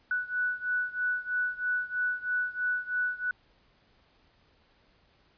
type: beating tone pair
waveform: sine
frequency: 1480 / 1483.1 Hz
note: F#6 / F#6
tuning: 0 / +4 cents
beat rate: 3.1 Hz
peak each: -30 / -32 dBFS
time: 0.11-3.31 s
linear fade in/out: 2 ms
effects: pink hiss -65 dBFS RMS until 5.37 s + resampled to 11025 Hz